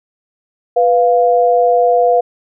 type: tone pair together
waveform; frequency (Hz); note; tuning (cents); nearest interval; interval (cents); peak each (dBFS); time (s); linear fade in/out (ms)
sine; 493.6 / 698.1; B4 / F5; -1 / -1; tritone; 600; -11; 0.76-2.21; 10
effects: none